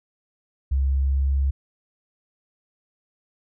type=tone with pitch glide; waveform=sine; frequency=67.6 to 68.42 Hz; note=C#2 to C#2; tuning=-43 to -22 cents; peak=-18 dBFS; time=0.71-1.51 s; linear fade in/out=10 ms; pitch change=+21 cents; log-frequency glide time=0.85-1.32 s; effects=none